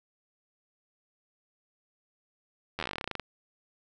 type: slowing click train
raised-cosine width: 0.3 ms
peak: -17 dBFS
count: 18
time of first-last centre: 2.79-3.197 s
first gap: 11 ms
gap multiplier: 1.09
effects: none